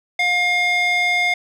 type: tone with band-pass filter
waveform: square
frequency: 711 Hz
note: F5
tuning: 31 cents sharp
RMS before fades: -18 dBFS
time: 0.19-1.34 s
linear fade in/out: 5 ms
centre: 2400 Hz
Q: 2.4
effects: none